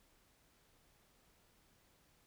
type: silence
effects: pink hiss -71 dBFS RMS until 2.26 s